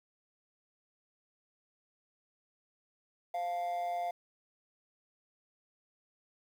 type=tone with amplitude modulation; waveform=triangle; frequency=698.5 Hz; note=F5; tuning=in tune; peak=-28 dBFS; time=3.34-4.11 s; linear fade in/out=5 ms; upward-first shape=sine; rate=179 Hz; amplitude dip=55%; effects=10-bit